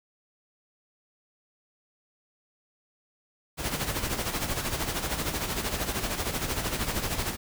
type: noise with tremolo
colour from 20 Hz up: pink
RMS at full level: -28 dBFS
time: 3.57-7.37 s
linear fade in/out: 50 ms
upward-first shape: sine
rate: 13 Hz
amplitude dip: 60%
effects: none